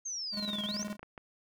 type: exponential two-way sweep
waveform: sine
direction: down then up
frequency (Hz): 6500 to 3136 to 6500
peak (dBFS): -35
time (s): 0.05-0.84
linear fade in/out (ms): 10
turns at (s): 0.65
type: tone with tremolo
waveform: square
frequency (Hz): 207.7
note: G#3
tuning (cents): 0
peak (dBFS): -35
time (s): 0.32-0.97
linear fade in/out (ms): 50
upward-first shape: square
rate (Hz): 19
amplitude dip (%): 60
type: clicks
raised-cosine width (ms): 0.5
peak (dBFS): -30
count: 12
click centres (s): 0.49 / 0.533 / 0.586 / 0.637 / 0.688 / 0.767 / 0.829 / 0.882 / 0.929 / 0.994 / 1.03 / 1.178
effects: none